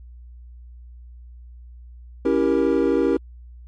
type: chord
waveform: triangle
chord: C# diminished seventh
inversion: none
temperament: equal with one note detuned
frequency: 277.2 / 329.6 / 392 / 471.3 Hz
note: C#4 / E4 / G4 / Bb4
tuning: 0 / 0 / 0 / +19 cents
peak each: -20 dBFS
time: 2.25-3.17 s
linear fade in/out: 5 ms
effects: added 60 Hz sine -39 dBFS peak until 3.67 s + MP3 48 kbps